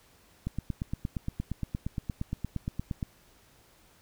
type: click train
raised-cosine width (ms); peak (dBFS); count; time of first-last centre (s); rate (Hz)
5; -19; 23; 0.47-3.028; 8.6
effects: pink hiss -61 dBFS RMS until 4.01 s